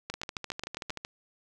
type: two click trains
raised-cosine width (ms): 0.2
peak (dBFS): -17 / -19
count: 7 / 13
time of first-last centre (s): 0.1-0.904 / 0.14-1.049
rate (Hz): 7.46 / 13.2
effects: none